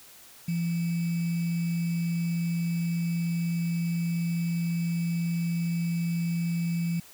sine tone with sample-and-hold, 169.5 Hz, E3, 49 cents sharp, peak -25 dBFS, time 0.48-7 s, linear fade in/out 5 ms, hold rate 2450 Hz, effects white hiss -51 dBFS RMS until 7.13 s

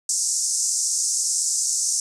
white band-pass noise, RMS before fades -23 dBFS, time 0.09-2 s, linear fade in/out 2 ms, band 5500 to 8700 Hz, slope 48 dB/octave, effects none

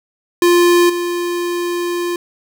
square tone with level steps, 349.2 Hz, F4, in tune, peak -9 / -18 dBFS, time 0.42-2.16 s, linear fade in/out 2 ms, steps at 0.89 s, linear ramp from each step 10 ms, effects none

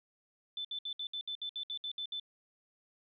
sine tone bursts, 3520 Hz, A7, in tune, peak -36 dBFS, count 12, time 0.57-2.198 s, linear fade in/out 2 ms, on 77 ms, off 64 ms, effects none

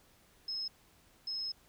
sine tone bursts at uneven times, 5170 Hz, E8, 34 cents flat, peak -35 dBFS, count 2, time 0.48-0.68 / 1.27-1.52 s, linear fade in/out 5 ms, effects pink hiss -65 dBFS RMS until 1.68 s

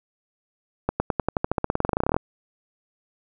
accelerating click train, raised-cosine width 1 ms, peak -7 dBFS, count 24, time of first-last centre 0.89-2.165 s, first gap 110 ms, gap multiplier 0.93, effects none

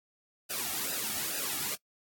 white noise with flanger, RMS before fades -34 dBFS, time 0.49-1.76 s, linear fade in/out 20 ms, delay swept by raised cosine 0.9 to 2 ms, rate 2.3 Hz, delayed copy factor -0.9, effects noise-tail reverb RT60 0.1 s tail -23 dB re dry + AAC 64 kbps

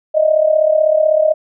sine tone with amplitude modulation, 622.3 Hz, D#5, in tune, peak -6 dBFS, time 0.14-1.34 s, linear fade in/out 20 ms, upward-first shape sine, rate 36 Hz, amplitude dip 75%, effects none

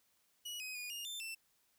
sawtooth tone with pitch steps, 2918 / 2521 / 2452 / 2838 / 3561 / 2675 Hz, F#7 / D#7 / D#7 / F7 / A7 / E7, -25 / +22 / -26 / +27 / +20 / +25 cents, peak -39 dBFS, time 0.45-1.35 s, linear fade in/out 10 ms, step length 150 ms, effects white hiss -75 dBFS RMS until 1.78 s

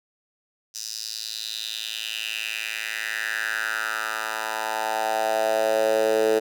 10% pulse tone with high-pass filter sweep, 110 Hz, A2, in tune, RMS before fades -26 dBFS, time 0.74-6.4 s, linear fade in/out 20 ms, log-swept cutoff 5600 to 430 Hz, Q 4, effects none

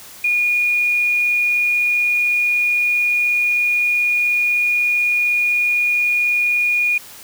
sine tone, 2441 Hz, D#7, 34 cents flat, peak -14 dBFS, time 0.24-6.98 s, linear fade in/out 5 ms, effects white hiss -39 dBFS RMS until 7.23 s

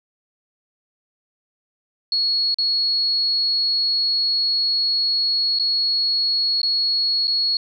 sine tone with dropouts, 4340 Hz, C#8, 37 cents flat, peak -17 dBFS, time 2.12-7.57 s, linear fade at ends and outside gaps 2 ms, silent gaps 2.544-2.585 / 5.588-5.596 / 6.617-6.631 / 7.272-7.278 s, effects none

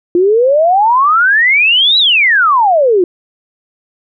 sine exponential two-way sweep, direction up then down, 341 to 3983 to 341 Hz, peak -6 dBFS, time 0.15-3.04 s, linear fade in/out 2 ms, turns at 1.98 s, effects none

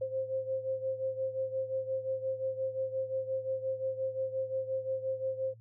sine beating tone pair, 525 / 530.7 Hz, C5 / C5, +6 / +24 cents, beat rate 5.7 Hz, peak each -33 / -37 dBFS, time 0.01-5.54 s, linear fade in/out 10 ms, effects noise-tail reverb RT60 0.1 s tail -19 dB re dry + added 113 Hz sine -52 dBFS peak until 5.6 s

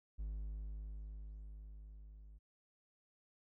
triangle tone with level ramp, 51.91 Hz, G#1, in tune, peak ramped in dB -37 to -52 dBFS, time 0.18-2.39 s, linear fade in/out 20 ms, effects none

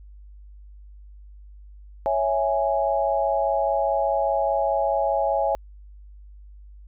sine chord, C# minor, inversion none, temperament equal, 554.4 / 659.3 / 830.6 Hz, C#5 / E5 / G#5, 0 / 0 / 0 cents, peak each -24 dBFS, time 2.06-5.55 s, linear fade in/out 0 ms, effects added 50 Hz sine -42 dBFS peak until 6.87 s

